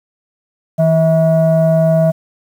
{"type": "tone pair together", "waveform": "sine", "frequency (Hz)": [161.5, 646], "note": ["E3", "E5"], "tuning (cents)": [-35, -35], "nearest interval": "2 octaves", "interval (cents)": 2400, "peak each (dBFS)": -10, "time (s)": [0.78, 2.12], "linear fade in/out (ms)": 20, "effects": ["tanh soft clip ceiling -4 dBFS", "7-bit"]}